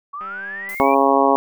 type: linear sweep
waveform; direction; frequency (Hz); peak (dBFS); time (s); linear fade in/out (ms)
sine; up; 1108.7 to 2405; -27; 0.13-0.95; 10
type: click train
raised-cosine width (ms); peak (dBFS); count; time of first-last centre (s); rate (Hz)
0.5; -26; 106; 0.21-0.746; 196
type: noise with exponential decay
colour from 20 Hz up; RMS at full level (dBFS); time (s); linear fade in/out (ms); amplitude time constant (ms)
violet; -35; 0.69-1.34; 0; 140
type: harmonic tone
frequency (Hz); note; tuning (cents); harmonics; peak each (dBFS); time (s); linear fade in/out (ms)
137.4; C#3; -15; 2 / 3 / 4 / 5 / 6 / 7 / 8; -20 / -20 / -20 / -20 / -20 / -20 / -20; 0.8-1.36; 0
effects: none